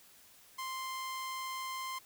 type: tone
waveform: sawtooth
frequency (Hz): 1046.5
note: C6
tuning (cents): 0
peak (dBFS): -34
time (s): 0.58-1.99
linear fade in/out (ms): 10
effects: white hiss -60 dBFS RMS until 2.05 s